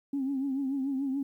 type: tone with vibrato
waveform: sine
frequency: 271.4 Hz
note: C#4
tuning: 36 cents flat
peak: -27 dBFS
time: 0.13-1.23 s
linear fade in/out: 5 ms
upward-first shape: triangle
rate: 6.9 Hz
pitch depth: 88 cents each way
effects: tanh soft clip ceiling -23 dBFS + 11-bit